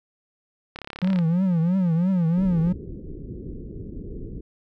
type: click train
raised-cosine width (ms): 0.3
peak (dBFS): -18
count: 16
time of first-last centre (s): 0.76-1.189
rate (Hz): 35
type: tone with vibrato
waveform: triangle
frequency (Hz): 176.2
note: F3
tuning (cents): +16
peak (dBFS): -16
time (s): 1.02-2.73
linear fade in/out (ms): 10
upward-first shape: triangle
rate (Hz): 3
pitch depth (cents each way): 180
type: low-pass noise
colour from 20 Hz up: pink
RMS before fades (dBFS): -35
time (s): 2.37-4.41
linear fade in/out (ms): 5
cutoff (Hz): 430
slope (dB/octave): 48
effects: none